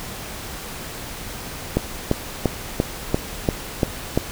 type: click train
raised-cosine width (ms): 2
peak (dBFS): -3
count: 8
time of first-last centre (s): 1.77-4.175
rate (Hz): 2.91
effects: pink hiss -33 dBFS RMS until 4.31 s